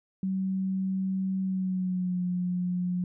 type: tone with pitch glide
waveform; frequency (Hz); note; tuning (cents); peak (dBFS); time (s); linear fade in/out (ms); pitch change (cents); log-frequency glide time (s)
sine; 190.1 to 179.43; F#3 to F3; +47 to +47; -26; 0.23-3.04; 2; -100; 1.41-2.22
effects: none